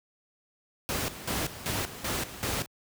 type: noise with tremolo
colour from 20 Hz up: pink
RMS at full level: -30 dBFS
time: 0.89-2.66 s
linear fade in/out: 0 ms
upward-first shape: square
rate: 2.6 Hz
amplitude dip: 75%
effects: high-pass 60 Hz 12 dB/octave